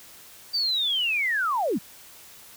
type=linear sweep; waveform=sine; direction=down; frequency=4699 to 148.7 Hz; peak=-22 dBFS; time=0.53-1.79 s; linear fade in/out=20 ms; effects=white hiss -48 dBFS RMS until 2.56 s